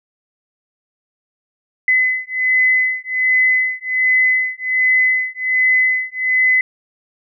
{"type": "beating tone pair", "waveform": "sine", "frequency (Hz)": [2023, 2024.3], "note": ["B6", "B6"], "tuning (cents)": [41, 42], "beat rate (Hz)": 1.3, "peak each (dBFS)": -16, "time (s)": [1.88, 6.61], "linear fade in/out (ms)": 2, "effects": []}